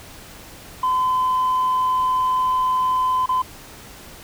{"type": "tone with dropouts", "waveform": "sine", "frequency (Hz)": 1020, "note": "C6", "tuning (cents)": -44, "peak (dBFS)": -15, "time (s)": [0.83, 3.42], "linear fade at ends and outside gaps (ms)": 5, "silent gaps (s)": [3.26, 3.29], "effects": ["tanh soft clip ceiling -14 dBFS", "pink hiss -41 dBFS RMS until 4.23 s"]}